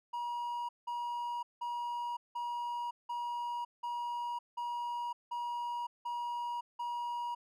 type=tone bursts; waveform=triangle; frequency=957 Hz; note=A#5; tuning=45 cents sharp; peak=-33 dBFS; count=10; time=0.13-7.35 s; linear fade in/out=10 ms; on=560 ms; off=180 ms; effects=none